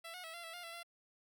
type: tone with pitch steps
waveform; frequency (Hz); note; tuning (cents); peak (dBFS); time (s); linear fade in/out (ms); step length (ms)
10% pulse; 666 / 725 / 651 / 687 / 659 / 705 / 671 / 685; E5 / F#5 / E5 / F5 / E5 / F5 / E5 / F5; +18 / -35 / -22 / -29 / -1 / +16 / +31 / -34; -38; 0.04-0.832; 10; 99
effects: none